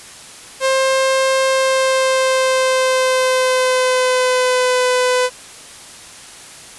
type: tone with pitch glide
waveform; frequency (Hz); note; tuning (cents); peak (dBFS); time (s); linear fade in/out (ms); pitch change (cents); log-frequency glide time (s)
sawtooth; 530 to 502.3; C5 to B4; +22 to +29; -9; 0.6-5.3; 50; -93; 1.47-4.86
effects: white hiss -37 dBFS RMS until 6.78 s + resampled to 24000 Hz